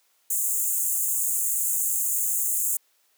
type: high-pass noise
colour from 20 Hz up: pink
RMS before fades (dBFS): -25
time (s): 0.3-2.77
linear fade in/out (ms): 5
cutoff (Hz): 6700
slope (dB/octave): 96
effects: white hiss -66 dBFS RMS until 3.17 s + high-pass 400 Hz 12 dB/octave